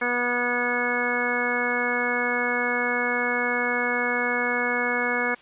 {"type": "harmonic tone", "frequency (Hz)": 243.7, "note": "B3", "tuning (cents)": -23, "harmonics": [1, 2, 3, 4, 5, 6, 7, 9], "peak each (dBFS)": [-32, -29, -33, -33, -33, -30, -28, -28], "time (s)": [0.01, 5.35], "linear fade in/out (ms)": 10, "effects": ["white hiss -51 dBFS RMS until 5.41 s", "resampled to 8000 Hz"]}